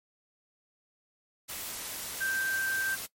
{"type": "tone in noise", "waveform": "sine", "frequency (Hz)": 1567, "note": "G6", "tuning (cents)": -1, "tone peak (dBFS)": -28, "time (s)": [2.2, 2.96], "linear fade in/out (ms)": 20, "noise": "white", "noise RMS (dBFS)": -38, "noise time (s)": [1.48, 3.07], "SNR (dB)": 7, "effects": ["noise-tail reverb RT60 0.1 s tail -20 dB re dry", "MP3 64 kbps"]}